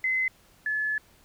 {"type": "tone pair in turn", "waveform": "sine", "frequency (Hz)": [2047, 1719.8], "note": ["C7", "A6"], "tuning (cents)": [-38, -40], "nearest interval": "minor third", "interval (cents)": 302, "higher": "first", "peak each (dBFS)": [-23, -25], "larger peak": "first", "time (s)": [[0.04, 0.28], [0.66, 0.98]], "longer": "second", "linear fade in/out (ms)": 2, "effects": ["pink hiss -59 dBFS RMS until 1.24 s"]}